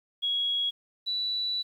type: tone pair in turn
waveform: sine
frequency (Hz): 3322 / 3951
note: G#7 / B7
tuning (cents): 0 / 0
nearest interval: minor third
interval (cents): 300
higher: second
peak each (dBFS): -25 / -27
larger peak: first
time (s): 0.22-0.71 / 1.06-1.63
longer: second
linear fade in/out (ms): 20
effects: 10-bit